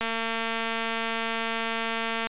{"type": "click train", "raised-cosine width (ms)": 0.3, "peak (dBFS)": -13, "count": 514, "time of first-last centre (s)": [0.01, 2.27], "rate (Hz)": 227, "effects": ["resampled to 8000 Hz"]}